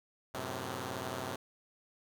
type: chord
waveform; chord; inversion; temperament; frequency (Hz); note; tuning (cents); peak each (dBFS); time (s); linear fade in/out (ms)
5% pulse; F# diminished; none; equal with one note detuned; 92.5 / 110 / 129.24; F#2 / A2 / C3; 0 / 0 / -21; -31 / -32 / -29; 0.34-1.36; 5
effects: none